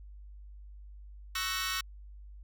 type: chord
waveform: 15% pulse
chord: F# dominant seventh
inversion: second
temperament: equal with one note detuned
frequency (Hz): 1108.7 / 1318.5 / 1498 / 1864.7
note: C#6 / E6 / F#6 / A#6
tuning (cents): 0 / 0 / +21 / 0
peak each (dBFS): -31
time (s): 1.35-1.81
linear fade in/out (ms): 5
effects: added 50 Hz sine -46 dBFS peak until 2.43 s